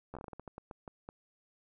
slowing click train, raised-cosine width 1 ms, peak -30 dBFS, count 14, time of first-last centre 0.14-1.089 s, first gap 12 ms, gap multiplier 1.27, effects none

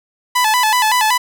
sawtooth tone with vibrato, 928 Hz, A#5, 8 cents flat, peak -8 dBFS, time 0.35-1.18 s, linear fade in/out 10 ms, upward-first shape square, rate 5.3 Hz, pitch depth 120 cents each way, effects none

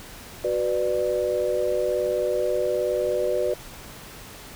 sine chord, B minor, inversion second, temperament just, 370.4 / 493.9 / 592.7 Hz, F#4 / B4 / D5, +2 / 0 / +16 cents, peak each -27 / -25 / -25 dBFS, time 0.44-3.54 s, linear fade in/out 5 ms, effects pink hiss -42 dBFS RMS until 4.55 s

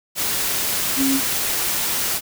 sine tone in noise, 270 Hz, C#4, 45 cents flat, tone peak -17 dBFS, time 0.96-1.21 s, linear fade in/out 50 ms, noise white, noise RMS -22 dBFS, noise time 0.15-2.21 s, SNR +2 dB, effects none

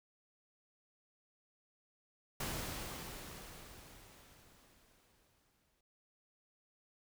pink noise with exponential decay, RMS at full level -39 dBFS, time 2.4-5.81 s, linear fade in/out 5 ms, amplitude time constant 740 ms, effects none

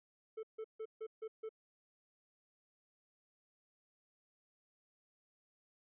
triangle tone bursts, 440 Hz, A4, in tune, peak -39 dBFS, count 6, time 0.37-1.492 s, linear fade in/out 10 ms, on 62 ms, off 150 ms, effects resampled to 8000 Hz

